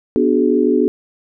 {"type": "chord", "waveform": "sine", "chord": "G# half-diminished seventh", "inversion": "first", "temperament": "equal with one note detuned", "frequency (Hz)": [246.9, 293.7, 370, 423.1], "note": ["B3", "D4", "F#4", "G#4"], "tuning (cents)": [0, 0, 0, 32], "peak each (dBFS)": -17, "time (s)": [0.16, 0.88], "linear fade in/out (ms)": 0, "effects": []}